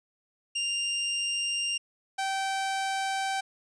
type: tone pair in turn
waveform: sawtooth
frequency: 2794 / 775 Hz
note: F7 / G5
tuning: 0 / -20 cents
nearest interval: octave + minor seventh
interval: 2220 cents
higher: first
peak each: -24 dBFS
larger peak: neither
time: 0.55-1.78 / 2.18-3.41 s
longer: neither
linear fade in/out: 10 ms
effects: resampled to 22050 Hz